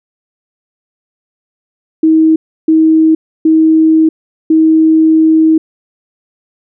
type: tone bursts at uneven times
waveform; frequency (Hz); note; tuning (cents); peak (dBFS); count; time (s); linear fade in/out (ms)
sine; 318.2; D#4; +39; -4; 4; 2.03-2.36 / 2.68-3.15 / 3.45-4.09 / 4.5-5.58; 5
effects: none